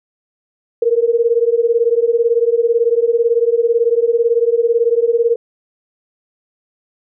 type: beating tone pair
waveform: sine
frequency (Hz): 458.5 / 476.5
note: A#4 / A#4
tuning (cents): -29 / +38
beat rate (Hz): 18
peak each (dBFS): -14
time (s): 0.82-5.36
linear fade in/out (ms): 5
effects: none